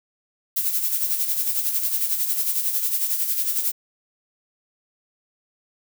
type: noise with tremolo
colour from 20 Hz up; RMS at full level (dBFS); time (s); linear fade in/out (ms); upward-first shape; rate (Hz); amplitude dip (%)
violet; -21; 0.56-3.72; 10; sine; 11; 55
effects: none